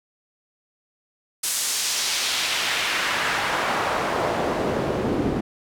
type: noise with band-pass filter sweep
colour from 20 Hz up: pink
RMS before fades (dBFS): -24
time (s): 1.43-5.41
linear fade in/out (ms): 10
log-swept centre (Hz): 8600 to 240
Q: 0.97
effects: none